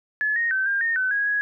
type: tone with pitch steps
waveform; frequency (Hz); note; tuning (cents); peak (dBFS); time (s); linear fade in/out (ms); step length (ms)
sine; 1713 / 1862 / 1540 / 1602 / 1837 / 1517 / 1651 / 1666; A6 / A#6 / G6 / G6 / A#6 / F#6 / G#6 / G#6; -47 / -2 / -31 / +37 / -26 / +43 / -11 / +5; -20; 0.21-1.41; 0; 150
effects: none